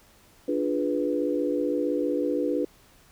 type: chord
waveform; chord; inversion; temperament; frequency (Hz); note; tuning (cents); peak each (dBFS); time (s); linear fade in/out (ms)
sine; D diminished seventh; none; equal; 293.7 / 349.2 / 415.3 / 493.9; D4 / F4 / Ab4 / Cb5; 0 / 0 / 0 / 0; -27 / -30 / -32 / -28; 0.48-2.65; 5
effects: pink hiss -57 dBFS RMS until 3.11 s